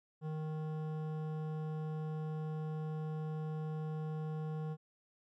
sine tone with hard clipping, 155.56 Hz, D#3, in tune, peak -39 dBFS, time 0.21-4.77 s, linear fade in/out 50 ms, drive 13 dB, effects none

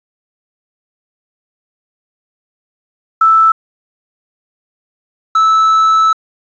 sine / triangle tone pair in turn, 1318.5 / 1309.4 Hz, E6 / E6, 0 / -12 cents, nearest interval unison, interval 12 cents, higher first, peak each -5 dBFS, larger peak neither, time 3.21-3.52 / 5.35-6.13 s, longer second, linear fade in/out 5 ms, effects resampled to 16000 Hz + 7-bit

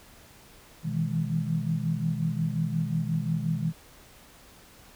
sine chord, E major seventh, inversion second, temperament equal with one note detuned, 123.47 / 159.2 / 164.81 / 207.7 Hz, B2 / D#3 / E3 / G#3, 0 / +40 / 0 / 0 cents, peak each -33 / -28 / -31 / -34 dBFS, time 0.83-3.73 s, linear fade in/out 50 ms, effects pink hiss -53 dBFS RMS until 4.95 s

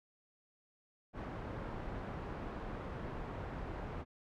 pink low-pass noise, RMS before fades -43 dBFS, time 1.13-4.05 s, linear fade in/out 50 ms, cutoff 1300 Hz, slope 12 dB/octave, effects none

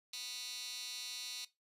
15% pulse tone with high-pass filter, 246.9 Hz, B3, in tune, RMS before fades -44 dBFS, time 0.13-1.45 s, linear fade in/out 5 ms, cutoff 3900 Hz, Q 2.6, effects noise-tail reverb RT60 0.2 s tail -17 dB re dry + resampled to 32000 Hz

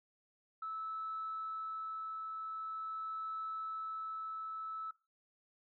sine tone with tremolo, 1307 Hz, E6, 15 cents flat, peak -37 dBFS, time 0.62-4.91 s, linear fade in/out 5 ms, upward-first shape triangle, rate 0.45 Hz, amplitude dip 25%, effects noise-tail reverb RT60 0.3 s tail -20 dB re dry + tanh soft clip ceiling -33 dBFS

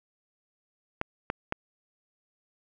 clicks, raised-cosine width 0.5 ms, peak -13 dBFS, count 3, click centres 1.014 / 1.301 / 1.524 s, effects none

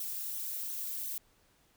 violet noise with flanger, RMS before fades -38 dBFS, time 0-1.18 s, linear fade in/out 2 ms, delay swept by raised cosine 0.39 to 2.69 ms, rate 2.8 Hz, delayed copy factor -0.55, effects pink hiss -68 dBFS RMS until 1.76 s

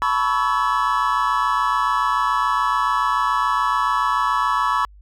triangle tone cluster, 885 / 992 / 1119 / 1310 / 1711 Hz, A5 / B5 / C#6 / E6 / A6, +10 / +7 / +16 / -11 / -49 cents, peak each -27 / -20 / -19 / -22 / -27 dBFS, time 0.02-4.85 s, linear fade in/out 0 ms, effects added 50 Hz sine -43 dBFS peak until 5.01 s

